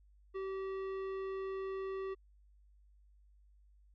triangle tone with tanh clipping, 384.7 Hz, G4, 33 cents flat, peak -39 dBFS, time 0.34-2.15 s, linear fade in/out 20 ms, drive 17 dB, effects added 50 Hz sine -61 dBFS peak until 3.94 s + MP3 96 kbps

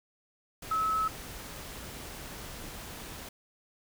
sine tone in noise, 1295 Hz, E6, 31 cents flat, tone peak -26 dBFS, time 0.71-1.08 s, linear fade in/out 5 ms, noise pink, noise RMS -43 dBFS, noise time 0.62-3.29 s, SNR +14 dB, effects none

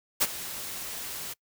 white noise with ADSR envelope, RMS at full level -21 dBFS, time 0.2-1.34 s, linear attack 21 ms, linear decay 40 ms, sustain -16 dB, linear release 17 ms, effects noise-tail reverb RT60 0.1 s tail -24 dB re dry

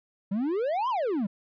triangle exponential two-way sweep, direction up then down, 185.1 to 1082 to 185.1 Hz, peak -23 dBFS, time 0.31-1.27 s, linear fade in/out 10 ms, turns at 0.89 s, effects resampled to 11025 Hz

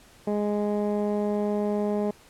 15% pulse tone with low-pass filter, 207.5 Hz, G#3, 1 cent flat, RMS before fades -26 dBFS, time 0.27-2.11 s, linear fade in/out 5 ms, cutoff 660 Hz, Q 0.76, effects pink hiss -54 dBFS RMS until 2.29 s + low-pass 12000 Hz 12 dB/octave

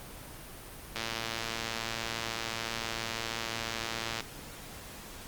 click train, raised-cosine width 0.2 ms, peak -16 dBFS, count 371, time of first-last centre 0.96-4.206 s, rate 114 Hz, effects pink hiss -46 dBFS RMS until 5.27 s + Opus 32 kbps

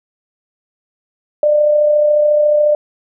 sine tone with amplitude modulation, 597 Hz, D5, 28 cents sharp, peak -7 dBFS, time 1.43-2.75 s, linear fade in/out 2 ms, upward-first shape sine, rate 34.1 Hz, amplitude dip 35%, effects none

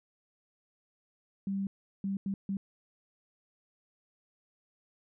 sine tone bursts at uneven times, 196 Hz, G3, in tune, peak -30 dBFS, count 4, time 1.47-1.67 / 2.04-2.17 / 2.26-2.34 / 2.49-2.57 s, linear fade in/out 2 ms, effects none

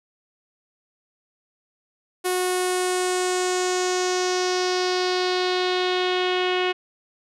sawtooth tone with low-pass filter sweep, 365 Hz, F#4, 24 cents flat, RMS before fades -23 dBFS, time 2.24-6.73 s, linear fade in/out 20 ms, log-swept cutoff 11000 to 2900 Hz, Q 2.9, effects none

